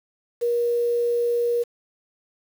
sine tone with quantisation, 475.7 Hz, A#4, 35 cents sharp, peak -19 dBFS, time 0.41-1.64 s, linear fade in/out 20 ms, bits 7, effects none

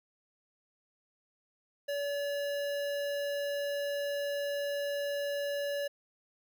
square tone with notch filter, 571 Hz, D5, 49 cents flat, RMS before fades -34 dBFS, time 1.88-5.88 s, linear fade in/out 10 ms, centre 8100 Hz, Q 1.5, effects none

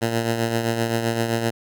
10% pulse tone with tremolo, 115.3 Hz, A#2, 19 cents flat, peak -10 dBFS, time 0.01-1.51 s, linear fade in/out 20 ms, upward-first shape triangle, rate 7.7 Hz, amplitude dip 55%, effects none

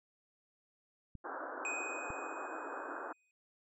clicks, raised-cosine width 5 ms, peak -35 dBFS, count 2, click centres 1.153 / 2.104 s
white band-pass noise, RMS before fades -43 dBFS, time 1.24-3.13 s, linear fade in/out 10 ms, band 270 to 1600 Hz, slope 96 dB/octave
square tone with exponential decay, 2500 Hz, D#7, 8 cents sharp, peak -36 dBFS, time 1.65-3.31 s, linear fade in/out 1 ms, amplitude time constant 360 ms
effects resampled to 24000 Hz

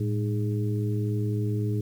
harmonic tone with a mistuned harmonic, 103.6 Hz, G#2, 4 cents flat, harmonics 1 / 2 / 3 / 4, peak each -25 / -34 / -34 / -35 dBFS, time 0-1.81 s, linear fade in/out 5 ms, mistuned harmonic 1, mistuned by +120 cents, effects 9-bit

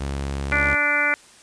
sawtooth tone, 69.2 Hz, C#2, 2 cents flat, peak -21 dBFS, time 0-0.75 s, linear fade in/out 10 ms
harmonic tone, 292.4 Hz, D4, 7 cents flat, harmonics 1 / 2 / 3 / 4 / 5 / 6 / 7 / 8, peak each -34 / -30 / -33 / -30 / -22 / -28 / -22 / -25 dBFS, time 0.52-1.14 s, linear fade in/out 0 ms
effects white hiss -49 dBFS RMS until 1.42 s + resampled to 22050 Hz

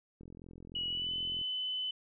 click train, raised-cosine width 3 ms, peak -38 dBFS, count 53, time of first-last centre 0.21-1.414 s, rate 43.2 Hz
sine tone with pitch glide, 2925 to 3019 Hz, F#7 to F#7, -21 to +34 cents, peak -33 dBFS, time 0.75-1.91 s, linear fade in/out 5 ms, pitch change +55 cents, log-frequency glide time 0.89-1.13 s
effects none

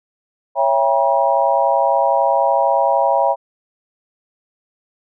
sine chord, C# diminished seventh, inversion none, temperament just, 554.4 / 665.2 / 798.3 / 957.9 Hz, C#5 / E5 / G5 / Bb5, 0 / +16 / +31 / +47 cents, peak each -18 dBFS, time 0.55-3.36 s, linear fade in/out 50 ms, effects none

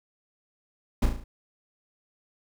brown noise with echo, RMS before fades -20 dBFS, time 1.02-1.06 s, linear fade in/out 5 ms, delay 36 ms, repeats 5, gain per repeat -5 dB, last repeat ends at 1.24 s, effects none

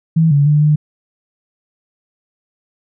sine tone with pitch steps, 162 / 142.9 / 148.9 / 150.7 Hz, E3 / D3 / D3 / D3, -30 / -47 / +24 / +45 cents, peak -8 dBFS, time 0.16-0.76 s, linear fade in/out 10 ms, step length 150 ms, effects none

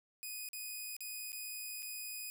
5% pulse tone with dropouts, 2489 Hz, D#7, in tune, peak -32 dBFS, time 0.23-2.3 s, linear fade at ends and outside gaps 0 ms, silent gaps 0.488-0.532 / 0.966-1.006 / 1.32-1.329 / 1.823-1.828 s, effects none

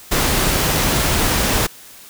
pink noise, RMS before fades -17 dBFS, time 0.11-1.67 s, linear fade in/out 10 ms, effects white hiss -41 dBFS RMS until 2.09 s

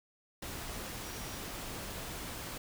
sine tone in noise, 5700 Hz, F8, 34 cents sharp, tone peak -53 dBFS, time 1.04-1.38 s, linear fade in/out 5 ms, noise pink, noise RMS -42 dBFS, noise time 0.42-2.58 s, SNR -14 dB, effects none

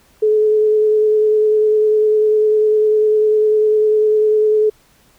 sine tone with vibrato, 428.5 Hz, A4, 46 cents flat, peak -10 dBFS, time 0.22-4.7 s, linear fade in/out 10 ms, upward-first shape square, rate 10 Hz, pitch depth 11 cents each way, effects pink hiss -53 dBFS RMS until 5.18 s

